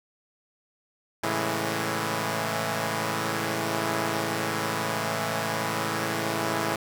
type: chord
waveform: 5% pulse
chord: A major seventh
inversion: none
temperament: equal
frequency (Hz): 110 / 138.59 / 164.81 / 207.7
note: A2 / C#3 / E3 / G#3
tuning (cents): 0 / 0 / 0 / 0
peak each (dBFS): -19 / -23 / -19 / -23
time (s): 1.23-6.76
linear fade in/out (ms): 5
effects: none